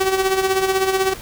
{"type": "tone with tremolo", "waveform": "sawtooth", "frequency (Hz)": 381.7, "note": "G4", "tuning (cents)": -46, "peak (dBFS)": -10, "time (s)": [0, 1.14], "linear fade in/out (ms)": 10, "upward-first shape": "sine", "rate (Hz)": 16, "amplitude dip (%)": 60, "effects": ["pink hiss -36 dBFS RMS until 1.21 s"]}